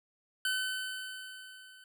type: tone with level ramp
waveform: 25% pulse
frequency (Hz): 1519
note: F#6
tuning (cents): +45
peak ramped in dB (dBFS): -25 to -50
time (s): 0.45-1.84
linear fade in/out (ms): 2
effects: none